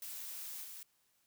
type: noise with level steps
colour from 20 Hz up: blue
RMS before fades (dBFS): -45 / -49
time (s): 0.02-0.83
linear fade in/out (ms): 2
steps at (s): 0.63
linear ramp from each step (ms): 20
effects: white hiss -75 dBFS RMS until 1.26 s